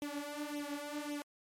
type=tone with flanger; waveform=sawtooth; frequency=292.2 Hz; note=D4; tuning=9 cents flat; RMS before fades=-41 dBFS; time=0.02-1.22 s; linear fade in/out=0 ms; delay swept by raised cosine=0.32 to 5.52 ms; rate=1.8 Hz; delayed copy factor=+0.8; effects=MP3 64 kbps